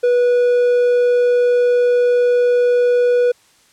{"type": "tone", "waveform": "triangle", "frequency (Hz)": 488.4, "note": "B4", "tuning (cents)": -19, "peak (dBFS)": -9, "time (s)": [0.03, 3.32], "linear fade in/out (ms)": 10, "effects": ["white hiss -53 dBFS RMS until 3.72 s", "low-pass 9000 Hz 12 dB/octave"]}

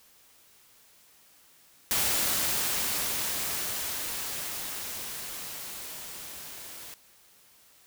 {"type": "noise with level ramp", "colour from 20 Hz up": "white", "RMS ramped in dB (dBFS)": [-26, -44], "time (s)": [1.91, 6.94], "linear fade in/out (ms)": 0, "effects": ["white hiss -59 dBFS RMS until 7.86 s"]}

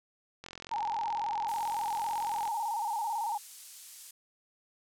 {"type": "click train", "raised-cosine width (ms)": 0.2, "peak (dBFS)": -26, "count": 90, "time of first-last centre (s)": [0.44, 2.477], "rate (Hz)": 43.7}
{"type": "tone with vibrato", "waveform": "sine", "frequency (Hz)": 873, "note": "A5", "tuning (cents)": -14, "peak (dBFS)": -30, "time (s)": [0.71, 3.38], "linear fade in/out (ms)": 10, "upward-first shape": "square", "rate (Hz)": 18, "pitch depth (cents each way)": 88}
{"type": "noise", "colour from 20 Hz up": "violet", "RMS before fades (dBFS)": -40, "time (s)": [1.48, 4.11], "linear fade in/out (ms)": 5}
{"effects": ["low-pass 9000 Hz 12 dB/octave"]}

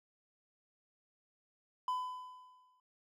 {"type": "tone with exponential decay", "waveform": "triangle", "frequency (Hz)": 1006, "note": "B5", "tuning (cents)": 32, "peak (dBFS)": -29, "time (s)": [1.88, 2.8], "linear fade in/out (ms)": 2, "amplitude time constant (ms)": 200, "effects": []}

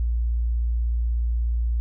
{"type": "tone", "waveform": "sine", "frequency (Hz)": 58.27, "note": "A#1", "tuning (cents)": 0, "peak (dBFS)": -20, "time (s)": [0, 1.8], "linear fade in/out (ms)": 0, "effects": []}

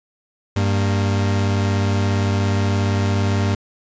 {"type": "tone pair together", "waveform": "40% pulse", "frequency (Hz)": [98.4, 234], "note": ["G2", "A#3"], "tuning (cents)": [7, 7], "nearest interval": "octave + minor third", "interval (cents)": 1500, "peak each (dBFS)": [-16, -24], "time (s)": [0.56, 3.55], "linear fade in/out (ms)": 5, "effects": ["resampled to 16000 Hz"]}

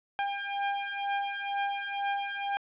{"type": "beating tone pair", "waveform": "sawtooth", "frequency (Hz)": [800, 802.1], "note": ["G5", "G5"], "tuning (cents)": [35, 40], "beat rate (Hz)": 2.1, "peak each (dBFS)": -29, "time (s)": [0.19, 2.57], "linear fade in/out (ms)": 0, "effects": ["resampled to 8000 Hz", "10-bit"]}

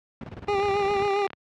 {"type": "noise with tremolo", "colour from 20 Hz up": "brown", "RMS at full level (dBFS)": -31, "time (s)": [0.21, 1.06], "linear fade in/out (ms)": 2, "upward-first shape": "square", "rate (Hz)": 19, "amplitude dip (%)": 80}
{"type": "tone with vibrato", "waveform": "25% pulse", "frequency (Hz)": 401.4, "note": "G4", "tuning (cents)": 41, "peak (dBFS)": -18, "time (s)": [0.48, 1.27], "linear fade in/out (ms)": 5, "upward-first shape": "sine", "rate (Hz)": 7.4, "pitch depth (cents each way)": 45}
{"type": "click train", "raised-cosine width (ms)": 0.3, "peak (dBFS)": -21, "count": 27, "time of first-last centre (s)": [0.6, 1.332], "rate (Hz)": 35.5}
{"effects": ["high-pass 100 Hz 12 dB/octave", "low-pass 3000 Hz 12 dB/octave"]}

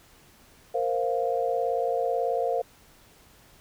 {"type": "chord", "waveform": "sine", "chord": "Bb suspended second", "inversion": "none", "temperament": "just", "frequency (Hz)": [466.2, 524.4, 699.2], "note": ["Bb4", "C5", "F5"], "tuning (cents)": [0, 4, 2], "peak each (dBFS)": -28, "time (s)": [0.74, 2.62], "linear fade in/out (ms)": 10, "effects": ["pink hiss -56 dBFS RMS until 3.6 s"]}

